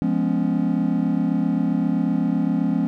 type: chord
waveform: triangle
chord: C# dominant seventh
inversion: first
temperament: just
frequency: 173.24 / 207.9 / 249.5 / 277.2 Hz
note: E#3 / G#3 / B3 / C#4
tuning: -14 / +2 / +18 / 0 cents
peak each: -22 dBFS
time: 0.02-2.87 s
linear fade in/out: 0 ms
effects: none